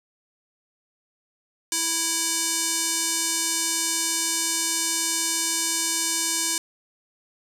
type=tone with band-pass filter; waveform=square; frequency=329.6 Hz; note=E4; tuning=in tune; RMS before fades=-25 dBFS; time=1.72-6.58 s; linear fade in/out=2 ms; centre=7600 Hz; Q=1.8; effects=none